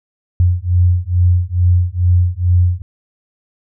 sine beating tone pair, 87.9 / 90.2 Hz, F2 / F#2, +12 / -44 cents, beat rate 2.3 Hz, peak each -13 dBFS, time 0.4-2.82 s, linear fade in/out 0 ms, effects none

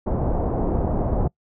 pink low-pass noise, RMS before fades -22 dBFS, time 0.06-1.28 s, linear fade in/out 10 ms, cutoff 800 Hz, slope 24 dB/octave, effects noise-tail reverb RT60 0.1 s tail -25 dB re dry

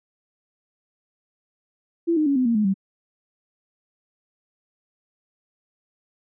sine tone with pitch steps, 336.6 / 306.9 / 279.8 / 255.1 / 232.6 / 212 / 193.33 Hz, E4 / D#4 / C#4 / C4 / A#3 / G#3 / G3, +36 / -24 / +16 / -44 / -4 / +36 / -24 cents, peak -17 dBFS, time 2.07-2.742 s, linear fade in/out 20 ms, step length 96 ms, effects none

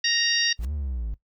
harmonic tone, 933 Hz, A#5, 1 cent sharp, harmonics 2 / 3 / 4 / 5 / 6, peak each -27 / -27 / -27 / -27 / -27 dBFS, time 0.04-0.53 s, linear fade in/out 5 ms
pink noise with exponential growth, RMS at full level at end -40 dBFS, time 0.56-0.65 s, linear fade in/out 2 ms, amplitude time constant 19 ms
triangle linear two-way sweep, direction up then down, 50.8 to 76.4 to 50.8 Hz, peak -25 dBFS, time 0.59-1.14 s, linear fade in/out 0 ms, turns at 0.72 s
effects noise-tail reverb RT60 0.1 s tail -17 dB re dry

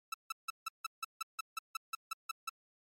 sawtooth tone bursts, 1317 Hz, E6, 2 cents flat, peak -31 dBFS, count 14, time 0.12-2.494 s, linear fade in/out 5 ms, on 21 ms, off 160 ms, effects MP3 64 kbps

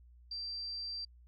sine tone, 4700 Hz, D8, 1 cent sharp, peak -38 dBFS, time 0.31-1.05 s, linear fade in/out 5 ms, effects added 60 Hz sine -56 dBFS peak until 1.27 s + AAC 48 kbps

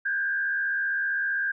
sine tone with frequency modulation, 1600 Hz, G6, 35 cents sharp, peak -24 dBFS, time 0.05-1.52 s, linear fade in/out 10 ms, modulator 75.4 Hz, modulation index 0.75, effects none

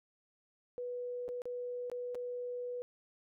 sine tone with dropouts, 491 Hz, B4, 10 cents flat, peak -37 dBFS, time 0.78-2.82 s, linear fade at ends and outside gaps 0 ms, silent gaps 1.281-1.289 / 1.419-1.455 / 1.899-1.916 / 2.147-2.153 s, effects none

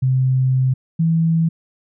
sine tone pair in turn, 130.1 / 163.92 Hz, C3 / E3, -9 / -9 cents, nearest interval major third, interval 400 cents, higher second, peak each -13 dBFS, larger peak neither, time 0.02-0.74 / 0.99-1.49 s, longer first, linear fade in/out 10 ms, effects none

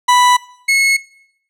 40% pulse tone pair in turn, 987.8 / 2183 Hz, B5 / C#7, 0 / -27 cents, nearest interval octave + major second, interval 1373 cents, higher second, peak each -7 / -9 dBFS, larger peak first, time 0.08-0.37 / 0.68-0.97 s, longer neither, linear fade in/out 10 ms, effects noise-tail reverb RT60 0.7 s tail -21 dB re dry + low-pass 10000 Hz 12 dB/octave

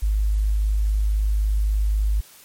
sine tone, 51.91 Hz, G#1, in tune, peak -17 dBFS, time 0.02-2.21 s, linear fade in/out 10 ms, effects white hiss -48 dBFS RMS until 2.44 s + MP3 64 kbps

